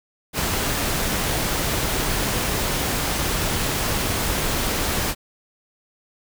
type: noise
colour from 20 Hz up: pink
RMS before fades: -23 dBFS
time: 0.33-5.15 s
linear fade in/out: 50 ms
effects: none